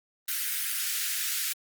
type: high-pass noise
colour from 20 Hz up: white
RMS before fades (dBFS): -30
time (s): 0.28-1.53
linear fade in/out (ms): 5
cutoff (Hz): 1400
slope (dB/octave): 48
effects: Opus 32 kbps